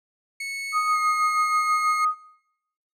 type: tone with pitch glide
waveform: 40% pulse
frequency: 2206 to 2154 Hz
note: C#7 to C7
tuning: -9 to +50 cents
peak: -28 dBFS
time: 0.4-2.05 s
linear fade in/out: 5 ms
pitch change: -41 cents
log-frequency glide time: 0.91-0.98 s
type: tone with tremolo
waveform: sine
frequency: 1246 Hz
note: D#6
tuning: 2 cents sharp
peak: -18 dBFS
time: 0.72-2.15 s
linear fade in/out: 50 ms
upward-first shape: sine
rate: 6.2 Hz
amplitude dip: 50%
effects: noise-tail reverb RT60 0.9 s tail -24 dB re dry + low-pass 10000 Hz 12 dB/octave